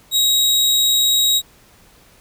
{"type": "tone", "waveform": "sawtooth", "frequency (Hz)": 3809, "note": "A#7", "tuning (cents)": 37, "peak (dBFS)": -10, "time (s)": [0.11, 1.42], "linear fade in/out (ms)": 50, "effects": ["pink hiss -50 dBFS RMS until 2.2 s"]}